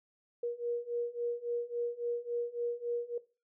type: beating tone pair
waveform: sine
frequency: 474.5 / 478.1 Hz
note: A#4 / A#4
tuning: +31 / +44 cents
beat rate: 3.6 Hz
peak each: -37 / -36 dBFS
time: 0.43-3.18 s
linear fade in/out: 5 ms
effects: noise-tail reverb RT60 0.3 s tail -17 dB re dry